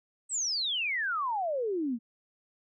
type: exponential sweep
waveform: sine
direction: down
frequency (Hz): 8270 to 220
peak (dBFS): -28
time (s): 0.29-1.99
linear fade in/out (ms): 50
effects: none